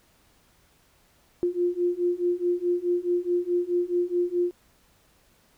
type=beating tone pair; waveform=sine; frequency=350 / 354.7 Hz; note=F4 / F4; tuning=+4 / +27 cents; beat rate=4.7 Hz; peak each=-26 / -25 dBFS; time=1.43-4.51 s; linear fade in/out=0 ms; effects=pink hiss -62 dBFS RMS until 5.57 s